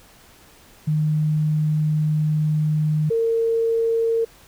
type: tone pair in turn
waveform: sine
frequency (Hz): 153.3 / 456.3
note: D#3 / A#4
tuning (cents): -25 / -37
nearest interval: octave + perfect fifth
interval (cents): 1888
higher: second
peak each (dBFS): -17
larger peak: neither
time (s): 0.87-3.1 / 3.1-4.25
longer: first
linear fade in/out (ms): 10
effects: pink hiss -50 dBFS RMS until 4.47 s